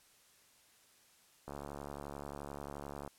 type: click train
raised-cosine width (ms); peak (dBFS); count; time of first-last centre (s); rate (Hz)
1; -30; 115; 1.48-3.077; 71.4
effects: white hiss -66 dBFS RMS until 3.18 s + low-pass 12000 Hz 12 dB/octave